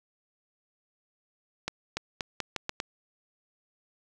accelerating click train, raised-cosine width 0.2 ms, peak -13 dBFS, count 7, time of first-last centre 1.68-2.801 s, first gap 290 ms, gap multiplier 0.82, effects none

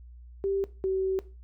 sine tone pair in turn, 392 / 380.6 Hz, G4 / F#4, 0 / +49 cents, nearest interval minor second, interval 51 cents, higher first, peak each -25 / -24 dBFS, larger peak second, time 0.44-0.64 / 0.84-1.19 s, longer second, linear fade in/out 0 ms, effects noise-tail reverb RT60 0.3 s tail -17 dB re dry + added 60 Hz sine -45 dBFS peak until 1.43 s

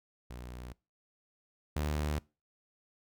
sawtooth tone pair in turn, 61.1 / 75.03 Hz, B1 / D2, -18 / +38 cents, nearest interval major third, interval 356 cents, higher second, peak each -39 / -27 dBFS, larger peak second, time 0.3-0.73 / 1.76-2.19 s, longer neither, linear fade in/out 5 ms, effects noise-tail reverb RT60 0.3 s tail -24 dB re dry

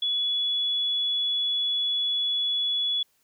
sine tone, 3400 Hz, G#7, 40 cents sharp, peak -23 dBFS, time 0.02-3.03 s, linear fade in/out 5 ms, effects white hiss -68 dBFS RMS until 3.23 s

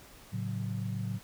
sine chord, F# minor, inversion first, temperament just, 111 / 138.75 / 185 Hz, A2 / C#3 / F#3, +16 / +2 / 0 cents, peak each -34 / -39 / -37 dBFS, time 0.32-1.19 s, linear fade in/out 20 ms, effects pink hiss -54 dBFS RMS until 1.23 s

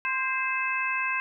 harmonic tone with a mistuned harmonic, 521 Hz, C5, 7 cents flat, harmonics 2 / 3 / 4 / 5, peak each -31 / -31 / -33 / -29 dBFS, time 0.05-1.2 s, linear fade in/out 0 ms, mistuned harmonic 3, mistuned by +33 cents, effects none

